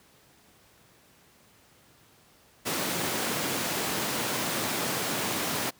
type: high-pass noise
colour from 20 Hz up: pink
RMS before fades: -30 dBFS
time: 2.65-5.71 s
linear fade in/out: 20 ms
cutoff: 170 Hz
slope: 12 dB/octave
effects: pink hiss -59 dBFS RMS until 5.79 s + high-pass 80 Hz 12 dB/octave